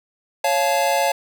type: chord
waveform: square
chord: Db augmented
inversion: none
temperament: just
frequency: 554.4 / 693 / 866.2 Hz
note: Db5 / F5 / A5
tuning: 0 / -14 / -27 cents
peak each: -22 dBFS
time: 0.44-1.12 s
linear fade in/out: 5 ms
effects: none